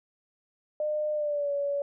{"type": "tone with pitch glide", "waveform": "sine", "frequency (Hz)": [605, 567.8], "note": ["D#5", "C#5"], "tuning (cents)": [-49, 41], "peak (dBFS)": -26, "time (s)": [0.8, 1.82], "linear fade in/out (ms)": 2, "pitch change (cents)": -110, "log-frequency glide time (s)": [1.13, 1.52], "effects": []}